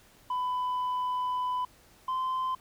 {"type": "tone pair in turn", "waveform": "sine", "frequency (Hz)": [1000, 1033.5], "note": ["B5", "C6"], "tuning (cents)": [21, -22], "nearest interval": "minor second", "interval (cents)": 57, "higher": "second", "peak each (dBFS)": -25, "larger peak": "neither", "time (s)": [[0.3, 1.65], [2.08, 2.55]], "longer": "first", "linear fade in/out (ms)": 5, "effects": ["tanh soft clip ceiling -27 dBFS", "pink hiss -59 dBFS RMS until 2.6 s"]}